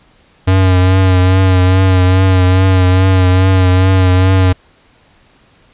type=tone with vibrato; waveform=square; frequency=93.1 Hz; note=F#2; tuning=11 cents sharp; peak=-7 dBFS; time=0.47-4.53 s; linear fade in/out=10 ms; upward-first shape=triangle; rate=2.4 Hz; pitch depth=40 cents each way; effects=pink hiss -49 dBFS RMS until 5.73 s + resampled to 8000 Hz